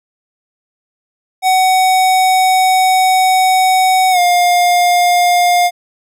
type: tone with pitch glide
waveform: square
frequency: 750 to 707.9 Hz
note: F#5 to F5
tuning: +23 to +23 cents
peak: -9 dBFS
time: 1.42-5.71 s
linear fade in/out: 50 ms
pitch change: -100 cents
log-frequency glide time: 4.11-4.19 s
effects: none